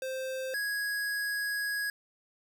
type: tone pair in turn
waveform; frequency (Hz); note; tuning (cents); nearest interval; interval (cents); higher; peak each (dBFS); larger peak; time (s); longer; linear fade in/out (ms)
square; 523.3 / 1661.4; C5 / G#6; 0 / 0; octave + minor sixth; 2000; second; -34 / -31; second; 0.02-0.54 / 0.54-1.9; second; 2
effects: none